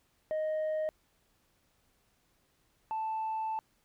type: tone pair in turn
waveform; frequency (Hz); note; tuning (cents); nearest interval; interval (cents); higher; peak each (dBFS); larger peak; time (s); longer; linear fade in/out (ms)
sine; 622.3 / 880.1; D#5 / A5; 0 / 0; tritone; 600; second; -27 / -30; first; 0.31-0.89 / 2.91-3.59; second; 0
effects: tanh soft clip ceiling -29 dBFS + pink hiss -72 dBFS RMS until 3.84 s